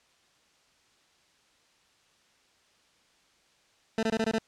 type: tone bursts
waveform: 20% pulse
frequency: 222.3 Hz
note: A3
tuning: 18 cents sharp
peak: -20 dBFS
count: 6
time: 3.98-4.385 s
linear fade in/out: 2 ms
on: 50 ms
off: 21 ms
effects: white hiss -65 dBFS RMS until 4.47 s + low-pass 6000 Hz 12 dB/octave